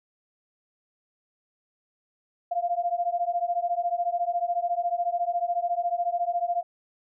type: beating tone pair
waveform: sine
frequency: 690 / 704 Hz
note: F5 / F5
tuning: -21 / +14 cents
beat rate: 14 Hz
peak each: -27 / -27 dBFS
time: 2.51-6.63 s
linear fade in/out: 10 ms
effects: none